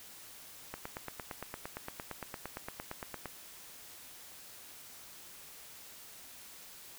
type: click train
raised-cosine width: 0.5 ms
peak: -24 dBFS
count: 23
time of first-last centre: 0.74-3.257 s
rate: 8.74 Hz
effects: white hiss -52 dBFS RMS until 6.98 s